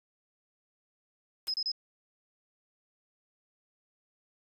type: noise with exponential decay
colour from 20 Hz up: white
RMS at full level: -42 dBFS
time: 1.47-1.56 s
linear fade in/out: 0 ms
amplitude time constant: 19 ms
type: tone bursts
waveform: sine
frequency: 5090 Hz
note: D#8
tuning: 39 cents sharp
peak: -29 dBFS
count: 3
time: 1.48-1.717 s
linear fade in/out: 2 ms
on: 59 ms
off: 30 ms
effects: resampled to 32000 Hz